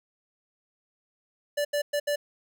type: tone bursts at uneven times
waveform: square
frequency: 583 Hz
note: D5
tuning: 13 cents flat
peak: -25 dBFS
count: 4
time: 1.57-1.65 / 1.73-1.82 / 1.93-2 / 2.07-2.16 s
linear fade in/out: 10 ms
effects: none